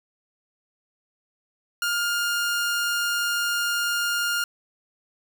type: tone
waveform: sawtooth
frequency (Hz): 1411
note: F6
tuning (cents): +17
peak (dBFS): -19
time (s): 1.82-4.44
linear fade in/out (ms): 2
effects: none